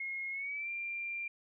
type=tone with pitch glide; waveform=sine; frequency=2156 to 2378 Hz; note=C#7 to D7; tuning=-49 to +21 cents; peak=-36 dBFS; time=0-1.28 s; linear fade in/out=5 ms; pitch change=+170 cents; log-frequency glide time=0.31-0.7 s; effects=none